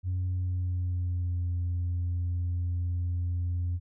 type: tone with pitch glide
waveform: sine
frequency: 91.3 to 87.83 Hz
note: F#2 to F2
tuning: -23 to +10 cents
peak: -25 dBFS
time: 0.03-3.8 s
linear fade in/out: 50 ms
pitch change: -67 cents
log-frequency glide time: 0.28-1.48 s
effects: tanh soft clip ceiling -25 dBFS